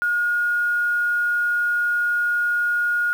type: tone with quantisation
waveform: sine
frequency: 1434 Hz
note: F6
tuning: 45 cents sharp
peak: -18 dBFS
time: 0.02-3.13 s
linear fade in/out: 0 ms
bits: 7
effects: none